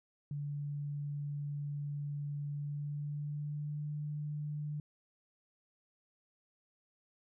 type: tone with pitch glide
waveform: sine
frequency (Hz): 144.8 to 148.78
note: D3 to D3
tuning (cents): -24 to +23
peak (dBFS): -36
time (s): 0.31-4.8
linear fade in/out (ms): 2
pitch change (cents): +47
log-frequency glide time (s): 2.5-3.89
effects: none